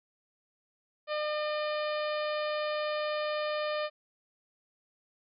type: harmonic tone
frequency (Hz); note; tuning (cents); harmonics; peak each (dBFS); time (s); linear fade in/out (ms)
604; D5; +48; 1 / 2 / 3 / 4 / 5 / 6 / 7 / 8; -31 / -37 / -41 / -43 / -45 / -47 / -48 / -49; 1.07-3.9; 50
effects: none